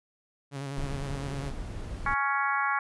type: tone with vibrato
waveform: sawtooth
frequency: 138.59 Hz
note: C#3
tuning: in tune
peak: -30 dBFS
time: 0.51-1.53 s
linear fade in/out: 50 ms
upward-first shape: square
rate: 9.9 Hz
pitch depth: 35 cents each way
type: noise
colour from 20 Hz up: brown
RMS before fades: -36 dBFS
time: 0.77-2.14 s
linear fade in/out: 2 ms
type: harmonic tone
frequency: 278.3 Hz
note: C#4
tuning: 7 cents sharp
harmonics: 3 / 4 / 5 / 6 / 7 / 8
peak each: -32 / -29 / -31 / -32 / -37 / -37 dBFS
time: 2.06-2.79 s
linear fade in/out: 2 ms
effects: resampled to 24000 Hz